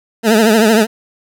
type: tone with vibrato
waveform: 20% pulse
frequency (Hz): 220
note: A3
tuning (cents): 0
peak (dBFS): -3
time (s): 0.23-0.87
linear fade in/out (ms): 50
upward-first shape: triangle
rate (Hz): 13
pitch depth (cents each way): 110
effects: none